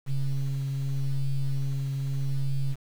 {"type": "ring-modulated tone", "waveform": "triangle", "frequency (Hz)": 67.8, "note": "C#2", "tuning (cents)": -38, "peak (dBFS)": -18, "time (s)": [0.06, 2.76], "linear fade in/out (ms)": 50, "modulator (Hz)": 68.2, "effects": ["tanh soft clip ceiling -18 dBFS", "8-bit"]}